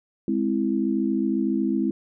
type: chord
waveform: sine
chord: Ab augmented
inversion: none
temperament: equal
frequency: 207.7 / 261.6 / 329.6 Hz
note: Ab3 / C4 / E4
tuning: 0 / 0 / 0 cents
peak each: -25 dBFS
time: 0.28-1.91 s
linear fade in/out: 2 ms
effects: none